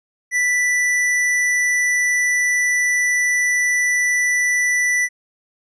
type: tone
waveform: square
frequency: 1975.5 Hz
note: B6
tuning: in tune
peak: -16 dBFS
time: 0.31-5.09 s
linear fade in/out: 50 ms
effects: resampled to 22050 Hz